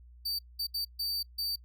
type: tone bursts at uneven times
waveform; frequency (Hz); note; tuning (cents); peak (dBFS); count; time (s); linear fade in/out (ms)
45% pulse; 4614; D8; -31; -30; 5; 0.25-0.39 / 0.59-0.67 / 0.74-0.85 / 0.99-1.23 / 1.38-1.56; 10
effects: noise-tail reverb RT60 0.1 s tail -25 dB re dry + added 60 Hz sine -51 dBFS peak until 1.64 s